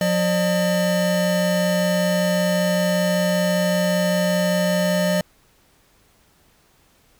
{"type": "tone pair together", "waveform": "square", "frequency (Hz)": [179.27, 603], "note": ["F3", "D5"], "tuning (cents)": [46, 46], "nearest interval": "octave + major sixth", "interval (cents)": 2100, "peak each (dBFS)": -21, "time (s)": [0.01, 5.21], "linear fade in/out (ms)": 2, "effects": ["pink hiss -58 dBFS RMS until 7.19 s"]}